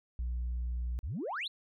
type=tone; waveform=sine; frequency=60.4 Hz; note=B1; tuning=38 cents flat; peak=-30 dBFS; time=0.19-0.99 s; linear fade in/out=0 ms
type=exponential sweep; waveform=sine; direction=up; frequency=51.2 to 4296 Hz; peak=-33 dBFS; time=1.03-1.48 s; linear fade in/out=10 ms
effects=tanh soft clip ceiling -30 dBFS